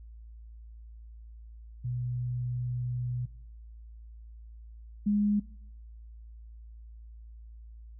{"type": "tone pair in turn", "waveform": "sine", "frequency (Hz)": [123.5, 206.5], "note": ["B2", "G#3"], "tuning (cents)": [0, -10], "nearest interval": "major sixth", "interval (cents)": 890, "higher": "second", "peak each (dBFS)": [-30, -23], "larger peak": "second", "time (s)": [[1.84, 3.26], [5.06, 5.4]], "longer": "first", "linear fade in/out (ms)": 10, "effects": ["noise-tail reverb RT60 0.7 s tail -21 dB re dry", "added 56 Hz sine -45 dBFS peak until 7.99 s"]}